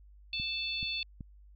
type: harmonic tone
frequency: 880 Hz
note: A5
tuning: in tune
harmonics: 3 / 4 / 5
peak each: -36 / -37 / -38 dBFS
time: 0.33-1.03 s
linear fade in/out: 2 ms
type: clicks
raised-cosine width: 5 ms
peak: -30 dBFS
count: 3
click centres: 0.399 / 0.829 / 1.208 s
effects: added 50 Hz sine -53 dBFS peak until 1.55 s